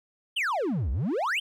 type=exponential two-way sweep; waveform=triangle; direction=down then up; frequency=3264 to 57.8 to 3264 Hz; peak=-23 dBFS; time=0.36-1.4 s; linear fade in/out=10 ms; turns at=0.91 s; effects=none